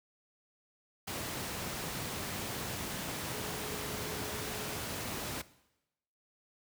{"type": "tone in noise", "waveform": "sine", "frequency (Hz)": 424.9, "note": "G#4", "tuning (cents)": 40, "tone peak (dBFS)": -45, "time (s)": [3.34, 4.76], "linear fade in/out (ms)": 10, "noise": "pink", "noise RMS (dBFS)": -38, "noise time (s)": [1.07, 5.42], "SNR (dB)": -10, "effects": ["noise-tail reverb RT60 0.9 s tail -18 dB re dry", "high-pass 80 Hz 12 dB/octave"]}